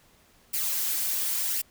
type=noise with flanger; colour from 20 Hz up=blue; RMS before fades=-28 dBFS; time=0.53-1.62 s; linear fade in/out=10 ms; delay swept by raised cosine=0.39 to 5.09 ms; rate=0.93 Hz; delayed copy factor=+0.6; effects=pink hiss -60 dBFS RMS until 1.7 s